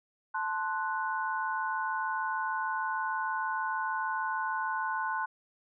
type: chord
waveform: sine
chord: F# diminished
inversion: first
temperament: equal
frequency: 880 / 1046.5 / 1480 Hz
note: A5 / C6 / F#6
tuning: 0 / 0 / 0 cents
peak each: -34 dBFS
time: 0.34-5.26 s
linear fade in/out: 10 ms
effects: none